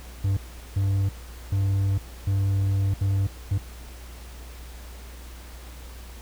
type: tone bursts at uneven times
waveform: triangle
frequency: 98 Hz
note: G2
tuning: in tune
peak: -18 dBFS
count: 6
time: 0.24-0.37 / 0.76-1.09 / 1.52-1.98 / 2.27-2.94 / 3.01-3.27 / 3.51-3.58 s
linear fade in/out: 5 ms
effects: added 60 Hz sine -39 dBFS peak until 6.21 s + pink hiss -47 dBFS RMS until 6.21 s